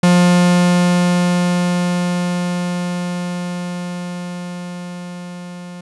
45% pulse tone with level ramp, 177 Hz, F3, 23 cents sharp, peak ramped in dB -8 to -30 dBFS, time 0.03-5.81 s, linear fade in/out 5 ms, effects resampled to 24000 Hz

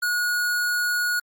square tone, 1451 Hz, F#6, 34 cents flat, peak -22 dBFS, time 0.02-1.2 s, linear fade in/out 10 ms, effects Opus 48 kbps

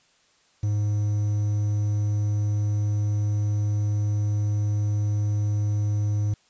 triangle tone with quantisation, 104.1 Hz, G#2, 5 cents sharp, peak -19 dBFS, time 0.63-6.34 s, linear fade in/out 5 ms, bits 8, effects white hiss -62 dBFS RMS until 6.49 s + resampled to 16000 Hz

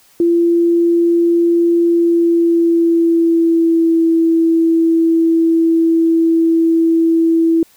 sine tone with pitch glide, 340.5 to 329.1 Hz, F4 to E4, -44 to -3 cents, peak -9 dBFS, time 0.2-7.63 s, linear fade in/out 2 ms, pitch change -59 cents, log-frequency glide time 1.84-4.04 s, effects white hiss -50 dBFS RMS until 7.76 s

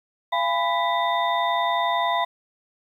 sine tone cluster, 686 / 817 / 997 / 1977 / 3639 Hz, F5 / G#5 / B5 / B6 / A#7, -31 / -29 / +16 / +1 / -42 cents, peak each -25 / -29 / -23 / -30 / -31 dBFS, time 0.32-2.25 s, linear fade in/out 10 ms, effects 9-bit

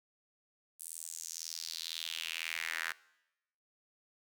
sawtooth tone with high-pass filter sweep, 82 Hz, E2, 9 cents flat, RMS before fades -41 dBFS, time 0.79-2.93 s, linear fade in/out 20 ms, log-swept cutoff 9700 to 1600 Hz, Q 3.4, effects noise-tail reverb RT60 0.9 s tail -21 dB re dry

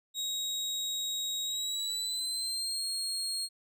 30% pulse tone with pitch glide, 3794 to 4259 Hz, A#7 to C8, +30 to +30 cents, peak -29 dBFS, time 0.14-3.49 s, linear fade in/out 50 ms, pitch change +200 cents, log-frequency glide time 1.44-2.84 s, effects none

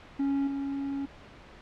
triangle tone with level steps, 277.2 Hz, C#4, in tune, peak -23 / -28 dBFS, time 0.19-1.06 s, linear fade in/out 10 ms, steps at 0.47 s, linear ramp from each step 5 ms, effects pink hiss -50 dBFS RMS until 1.61 s + low-pass 3000 Hz 12 dB/octave

